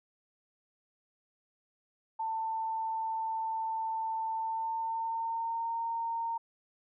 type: tone with pitch glide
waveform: sine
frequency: 892 to 919.2 Hz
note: A5 to A#5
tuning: +23 to -25 cents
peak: -31 dBFS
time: 2.19-6.38 s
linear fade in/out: 10 ms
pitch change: +52 cents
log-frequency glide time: 4.33-5.69 s
effects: none